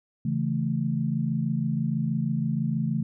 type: chord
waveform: sine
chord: A major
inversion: first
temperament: equal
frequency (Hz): 138.59 / 164.81 / 220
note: C#3 / E3 / A3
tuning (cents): 0 / 0 / 0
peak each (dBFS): -28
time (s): 0.25-3.03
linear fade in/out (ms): 5
effects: none